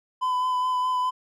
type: tone with vibrato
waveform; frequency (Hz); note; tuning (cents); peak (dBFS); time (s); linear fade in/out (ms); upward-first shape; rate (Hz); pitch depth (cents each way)
triangle; 1008; B5; +35; -20; 0.21-1.11; 20; sine; 4.8; 16
effects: none